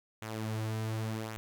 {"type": "tone with flanger", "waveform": "sawtooth", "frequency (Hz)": 110, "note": "A2", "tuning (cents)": 0, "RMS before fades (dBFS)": -36, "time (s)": [0.22, 1.37], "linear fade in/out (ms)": 0, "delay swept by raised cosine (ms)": [0.2, 5.6], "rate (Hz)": 0.88, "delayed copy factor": -0.55, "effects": []}